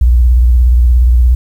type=tone with vibrato; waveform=sine; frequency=60.6 Hz; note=B1; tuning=32 cents flat; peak=-4 dBFS; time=0.01-1.35 s; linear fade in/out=5 ms; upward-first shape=sine; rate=17 Hz; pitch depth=120 cents each way; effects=7-bit